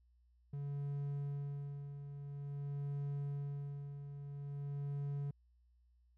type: tone with tremolo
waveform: triangle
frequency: 142 Hz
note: C#3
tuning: 42 cents sharp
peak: -35 dBFS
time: 0.53-5.31 s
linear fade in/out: 5 ms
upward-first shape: sine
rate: 0.49 Hz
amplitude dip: 60%
effects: added 60 Hz sine -67 dBFS peak until 6.17 s